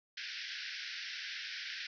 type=band-pass noise; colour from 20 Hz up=pink; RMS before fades=-43 dBFS; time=0.17-1.87 s; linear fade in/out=5 ms; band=1500 to 5600 Hz; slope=96 dB/octave; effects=none